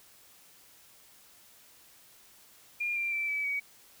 sine tone with pitch steps, 2411 / 2372 / 2334 / 2297 / 2260 Hz, D7 / D7 / D7 / D7 / C#7, +45 / +17 / -11 / -39 / +33 cents, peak -29 dBFS, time 2.8-3.6 s, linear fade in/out 10 ms, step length 160 ms, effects white hiss -58 dBFS RMS until 4 s

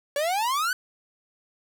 45% pulse exponential sweep, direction up, 556 to 1541 Hz, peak -23 dBFS, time 0.16-0.73 s, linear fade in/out 2 ms, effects none

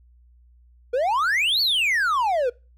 triangle exponential two-way sweep, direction up then down, 466.2 to 4582 to 466.2 Hz, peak -17 dBFS, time 0.93-2.5 s, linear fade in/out 10 ms, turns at 1.61 s, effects noise-tail reverb RT60 0.3 s tail -24 dB re dry + added 60 Hz sine -51 dBFS peak until 2.77 s

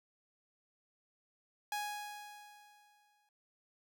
sawtooth tone with exponential decay, 830.6 Hz, G#5, in tune, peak -31 dBFS, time 1.72-3.29 s, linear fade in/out 2 ms, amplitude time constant 340 ms, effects none

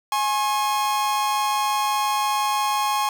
45% pulse tone pair together, 835.7 / 1079 Hz, G#5 / C#6, +11 / -47 cents, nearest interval major third, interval 442 cents, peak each -23 dBFS, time 0.12-3.09 s, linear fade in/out 2 ms, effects 8-bit

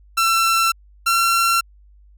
sawtooth tone pair in turn, 1345 / 1361.4 Hz, E6 / F6, +34 / -45 cents, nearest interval unison, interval 21 cents, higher second, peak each -11 dBFS, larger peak neither, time 0.17-0.72 / 1.06-1.61 s, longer neither, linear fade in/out 10 ms, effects added 50 Hz sine -46 dBFS peak until 2.17 s

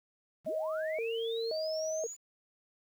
sine linear sweep, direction up, 94.7 to 7040 Hz, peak -40 dBFS, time 0.44-2.17 s, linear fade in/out 50 ms
sine tone with vibrato, 536 Hz, C5, 42 cents sharp, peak -32 dBFS, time 0.46-2.07 s, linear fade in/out 10 ms, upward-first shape square, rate 0.95 Hz, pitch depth 280 cents each way
effects 10-bit

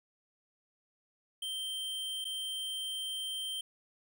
square tone with dropouts, 3136 Hz, G7, in tune, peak -36 dBFS, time 1.42-3.61 s, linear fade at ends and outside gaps 5 ms, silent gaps 2.244-2.251 s, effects none

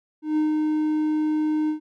triangle tone with ADSR envelope, 307.3 Hz, D#4, 21 cents flat, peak -16 dBFS, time 0.22-1.8 s, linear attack 150 ms, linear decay 140 ms, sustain -2 dB, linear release 110 ms, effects none

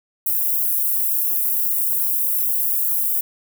white high-pass noise, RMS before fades -20 dBFS, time 0.26-3.21 s, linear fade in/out 5 ms, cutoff 12000 Hz, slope 24 dB/octave, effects none

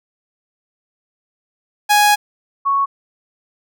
sawtooth / sine tone pair in turn, 830.6 / 1108.7 Hz, G#5 / C#6, 0 / 0 cents, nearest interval perfect fourth, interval 500 cents, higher second, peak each -6 / -13 dBFS, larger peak first, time 1.89-2.16 / 2.65-2.86 s, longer first, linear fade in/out 20 ms, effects none

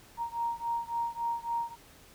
sine beating tone pair, 932.3 / 935.9 Hz, A#5 / A#5, 0 / +7 cents, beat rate 3.6 Hz, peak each -33 / -34 dBFS, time 0.17-1.76 s, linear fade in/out 50 ms, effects pink hiss -56 dBFS RMS until 2.14 s

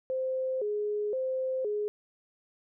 sine tone with vibrato, 466.2 Hz, A#4, in tune, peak -28 dBFS, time 0.1-1.88 s, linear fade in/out 0 ms, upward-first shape square, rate 0.97 Hz, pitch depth 190 cents each way, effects none

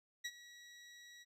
20% pulse tone with ADSR envelope, 1922 Hz, B6, 48 cents flat, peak -33 dBFS, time 0.24-1.25 s, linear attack 14 ms, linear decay 50 ms, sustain -17 dB, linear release 30 ms, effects low-pass 11000 Hz 12 dB/octave

